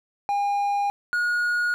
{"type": "tone pair in turn", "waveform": "triangle", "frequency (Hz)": [810, 1443.3], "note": ["G#5", "F#6"], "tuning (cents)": [-43, -43], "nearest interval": "minor seventh", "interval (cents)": 1000, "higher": "second", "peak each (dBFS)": -19, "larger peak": "neither", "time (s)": [[0.29, 0.9], [1.13, 1.74]], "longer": "neither", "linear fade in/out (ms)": 0, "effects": []}